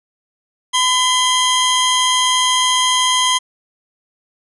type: tone pair together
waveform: sawtooth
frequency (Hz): 1012 / 3213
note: B5 / G7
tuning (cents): +42 / +42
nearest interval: octave + minor sixth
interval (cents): 2000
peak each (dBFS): -12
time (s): 0.73-3.39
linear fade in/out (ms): 20
effects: resampled to 24000 Hz

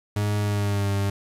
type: tone with pitch glide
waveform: 40% pulse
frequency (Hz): 103.83 to 99.72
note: G#2 to G2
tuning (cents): 0 to +30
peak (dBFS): -21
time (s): 0.16-1.1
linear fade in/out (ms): 5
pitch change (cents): -70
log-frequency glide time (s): 0.41-0.9
effects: resampled to 32000 Hz + 8-bit

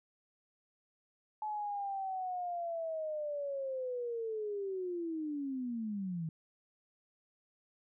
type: linear sweep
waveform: sine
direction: down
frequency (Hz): 860 to 155.56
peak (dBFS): -35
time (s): 1.42-6.29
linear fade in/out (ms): 2
effects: none

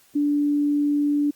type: tone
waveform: sine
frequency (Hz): 291.1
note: D4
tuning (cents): -15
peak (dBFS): -18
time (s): 0.15-1.31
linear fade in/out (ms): 10
effects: white hiss -57 dBFS RMS until 1.35 s + Opus 48 kbps

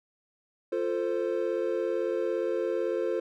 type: chord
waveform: triangle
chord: F major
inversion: none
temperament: equal with one note detuned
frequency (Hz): 349.2 / 445.6 / 523.3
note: F4 / A4 / C5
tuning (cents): 0 / +22 / 0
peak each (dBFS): -29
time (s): 0.72-3.2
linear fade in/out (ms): 5
effects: none

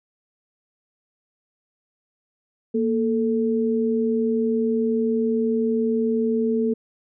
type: tone pair together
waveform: sine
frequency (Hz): 232.8 / 440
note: A#3 / A4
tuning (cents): -2 / 0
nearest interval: major seventh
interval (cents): 1102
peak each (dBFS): -21 / -22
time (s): 2.74-6.74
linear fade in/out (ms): 10
effects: none

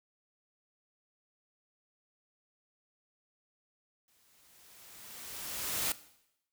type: noise with exponential growth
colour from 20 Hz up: white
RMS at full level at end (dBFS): -31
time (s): 4.08-5.92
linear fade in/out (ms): 1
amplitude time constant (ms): 400
effects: noise-tail reverb RT60 0.8 s tail -17 dB re dry

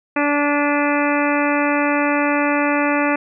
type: harmonic tone with a mistuned harmonic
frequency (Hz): 290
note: D4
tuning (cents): -22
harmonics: 1 / 2 / 3 / 4 / 5 / 6 / 7 / 8 / 9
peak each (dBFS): -19 / -22 / -24 / -25 / -26 / -27 / -27 / -28 / -29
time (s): 0.16-3.16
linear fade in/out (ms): 5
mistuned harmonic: 8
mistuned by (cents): +53
effects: none

